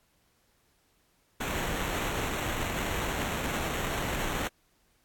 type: noise with sample-and-hold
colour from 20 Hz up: pink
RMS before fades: -32 dBFS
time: 1.4-4.48 s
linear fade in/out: 10 ms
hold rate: 4900 Hz
effects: pink hiss -69 dBFS RMS until 5.04 s + AAC 64 kbps